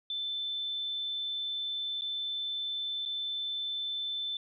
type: tone with dropouts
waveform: sine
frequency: 3530 Hz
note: A7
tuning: 5 cents sharp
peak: -32 dBFS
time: 0.1-4.37 s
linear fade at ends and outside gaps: 2 ms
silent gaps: 2.011-2.019 / 3.053-3.059 s
effects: none